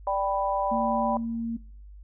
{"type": "chord", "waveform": "sine", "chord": "G major", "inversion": "second", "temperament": "equal", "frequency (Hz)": [587.3, 784, 987.8], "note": ["D5", "G5", "B5"], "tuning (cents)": [0, 0, 0], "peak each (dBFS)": -28, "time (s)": [0.07, 1.17], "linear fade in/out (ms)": 2}
{"type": "tone", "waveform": "sine", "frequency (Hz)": 230, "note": "A#3", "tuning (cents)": -23, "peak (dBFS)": -27, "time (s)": [0.71, 1.57], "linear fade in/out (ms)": 10}
{"effects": ["noise-tail reverb RT60 0.5 s tail -21 dB re dry", "added 50 Hz sine -43 dBFS peak until 2.03 s"]}